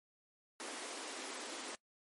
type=high-pass noise; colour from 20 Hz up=pink; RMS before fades=-45 dBFS; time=0.6-1.75 s; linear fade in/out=0 ms; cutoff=260 Hz; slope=48 dB/octave; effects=noise-tail reverb RT60 0.1 s tail -21 dB re dry + MP3 48 kbps